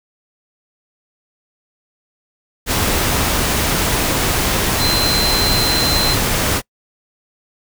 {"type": "tone in noise", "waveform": "sine", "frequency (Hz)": 4092, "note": "C8", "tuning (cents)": -39, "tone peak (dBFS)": -17, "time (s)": [4.78, 6.17], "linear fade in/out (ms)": 50, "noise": "pink", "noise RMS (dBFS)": -17, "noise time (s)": [2.66, 6.62], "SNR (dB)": -3, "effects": ["noise-tail reverb RT60 0.1 s tail -25 dB re dry"]}